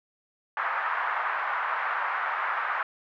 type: band-pass noise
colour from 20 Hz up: pink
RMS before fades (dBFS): -29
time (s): 0.57-2.83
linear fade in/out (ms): 2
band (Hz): 940 to 1700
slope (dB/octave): 24
effects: none